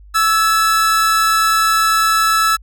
45% pulse tone pair together, 1318 / 1701 Hz, E6 / G#6, -1 / +41 cents, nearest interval major third, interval 442 cents, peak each -12 / -20 dBFS, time 0.14-2.57 s, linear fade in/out 20 ms, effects added 50 Hz sine -38 dBFS peak until 2.62 s

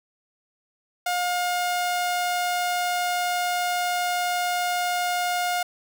sawtooth tone, 713 Hz, F5, 36 cents sharp, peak -19 dBFS, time 1.06-5.63 s, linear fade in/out 5 ms, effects none

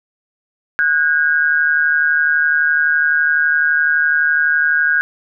sine tone pair together, 1469 / 1620.9 Hz, F#6 / G#6, -13 / -43 cents, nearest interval major second, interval 170 cents, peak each -15 / -14 dBFS, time 0.79-5.01 s, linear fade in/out 0 ms, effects none

